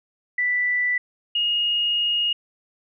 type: tone pair in turn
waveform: sine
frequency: 1975.5 / 2863 Hz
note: B6 / F7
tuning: 0 / +42 cents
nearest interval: tritone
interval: 642 cents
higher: second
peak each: -19 dBFS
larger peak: neither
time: 0.38-0.98 / 1.35-2.33 s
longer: second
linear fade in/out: 5 ms
effects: none